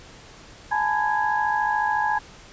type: tone cluster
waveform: sine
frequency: 843 / 897 / 996 / 1655 Hz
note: G#5 / A5 / B5 / G#6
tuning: +26 / +33 / +14 / -6 cents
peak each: -23 / -27 / -29 / -26 dBFS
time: 0.71-2.19 s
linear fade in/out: 10 ms
effects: pink hiss -46 dBFS RMS until 2.52 s + resampled to 16000 Hz